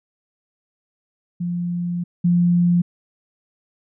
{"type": "tone pair in turn", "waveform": "sine", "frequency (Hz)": [174.61, 174.61], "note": ["F3", "F3"], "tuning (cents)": [0, 0], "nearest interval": "unison", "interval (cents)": 0, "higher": "neither", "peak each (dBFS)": [-21, -13], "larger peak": "second", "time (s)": [[1.4, 2.04], [2.24, 2.82]], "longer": "first", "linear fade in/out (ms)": 10, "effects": []}